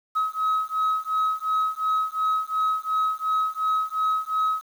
sine beating tone pair, 1275 / 1277.8 Hz, D#6 / D#6, +42 / +46 cents, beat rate 2.8 Hz, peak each -23 dBFS, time 0.15-4.63 s, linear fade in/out 20 ms, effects tanh soft clip ceiling -18 dBFS + 8-bit

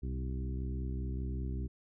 harmonic tone with a mistuned harmonic, 65.1 Hz, C2, 8 cents flat, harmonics 1 / 2 / 3 / 4 / 5 / 6, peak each -35 / -41 / -45 / -47 / -49 / -51 dBFS, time 0.02-1.68 s, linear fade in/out 20 ms, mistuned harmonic 2, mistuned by -46 cents, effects none

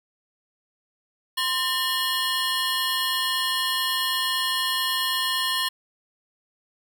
square tone cluster, 1038 / 1806 / 2890 / 3304 / 4217 Hz, C6 / A6 / F#7 / G#7 / C8, -14 / +45 / -41 / -10 / +13 cents, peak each -30 dBFS, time 1.37-5.69 s, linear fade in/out 10 ms, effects none

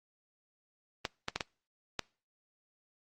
clicks, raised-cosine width 0.2 ms, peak -14 dBFS, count 5, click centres 1.052 / 1.284 / 1.36 / 1.408 / 1.993 s, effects noise-tail reverb RT60 0.4 s tail -25 dB re dry + Opus 24 kbps

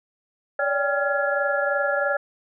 sine tone cluster, 567 / 590 / 793 / 1388 / 1685 Hz, C#5 / D5 / G5 / F6 / G#6, +39 / +8 / +20 / -11 / +25 cents, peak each -24 / -30 / -30 / -26 / -27 dBFS, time 0.59-2.17 s, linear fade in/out 5 ms, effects none

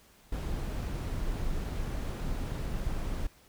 brown noise, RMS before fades -33 dBFS, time 0.32-3.27 s, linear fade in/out 5 ms, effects pink hiss -60 dBFS RMS until 3.48 s

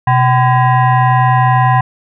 sine tone with frequency modulation, 127.1 Hz, C3, 50 cents flat, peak -7 dBFS, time 0.07-1.81 s, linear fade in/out 5 ms, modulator 889 Hz, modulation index 1.2, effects none

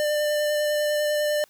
square tone with vibrato, 597 Hz, D5, 28 cents sharp, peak -22 dBFS, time 0-1.44 s, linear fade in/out 0 ms, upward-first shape sine, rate 10 Hz, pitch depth 10 cents each way, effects white hiss -59 dBFS RMS until 1.49 s

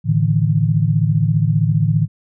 sine chord, A suspended fourth, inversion none, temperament equal with one note detuned, 110 / 146.83 / 161.89 Hz, A2 / D3 / E3, 0 / 0 / -31 cents, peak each -17 dBFS, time 0.04-2.08 s, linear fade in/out 50 ms, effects none

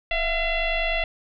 sine tone with frequency modulation, 1347 Hz, E6, 37 cents sharp, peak -21 dBFS, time 0.11-1.04 s, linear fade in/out 2 ms, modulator 686 Hz, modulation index 2.6, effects none

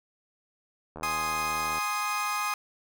click train, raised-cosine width 1 ms, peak -26 dBFS, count 66, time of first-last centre 0.96-1.783 s, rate 79 Hz
30% pulse chord, Ab major, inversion none, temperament equal, 830.6 / 1046.5 / 1244.5 Hz, Ab5 / C6 / Eb6, 0 / 0 / 0 cents, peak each -32 / -31 / -27 dBFS, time 1.03-2.54 s, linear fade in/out 2 ms
effects none

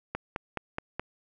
click train, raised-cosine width 0.5 ms, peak -16 dBFS, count 5, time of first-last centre 0.15-0.996 s, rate 4.73 Hz, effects none

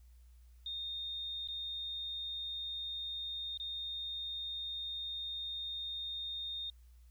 sine tone with dropouts, 3670 Hz, A#7, 28 cents flat, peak -38 dBFS, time 0.66-6.7 s, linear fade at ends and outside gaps 2 ms, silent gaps 1.475-1.485 / 3.575-3.599 s, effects added 60 Hz sine -56 dBFS peak until 7.1 s + white hiss -75 dBFS RMS until 7.1 s

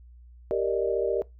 sine chord, Eb major seventh, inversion first, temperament equal, 392 / 466.2 / 587.3 / 622.3 Hz, G4 / Bb4 / D5 / Eb5, 0 / 0 / 0 / 0 cents, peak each -28 / -27 / -30 / -32 dBFS, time 0.51-1.22 s, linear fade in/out 0 ms, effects noise-tail reverb RT60 0.2 s tail -21 dB re dry + added 60 Hz sine -47 dBFS peak until 1.39 s

